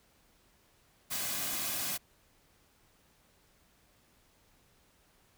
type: noise with comb filter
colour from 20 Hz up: white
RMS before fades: -35 dBFS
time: 1.1-1.98 s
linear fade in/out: 20 ms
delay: 2.2 ms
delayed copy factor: -0.5
effects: pink hiss -67 dBFS RMS until 5.37 s